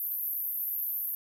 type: band-pass noise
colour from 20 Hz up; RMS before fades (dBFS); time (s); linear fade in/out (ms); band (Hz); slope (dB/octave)
white; -33; 0-1.15; 0; 12000 to 14000; 96
effects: none